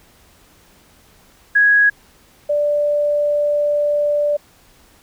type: tone pair in turn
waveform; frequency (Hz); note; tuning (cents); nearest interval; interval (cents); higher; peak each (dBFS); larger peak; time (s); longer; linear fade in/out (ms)
sine; 1661.2 / 587.3; G#6 / D5; 0 / 0; octave + tritone; 1800; first; -9 / -14; first; 1.55-1.9 / 2.49-4.37; second; 10
effects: pink hiss -51 dBFS RMS until 5.02 s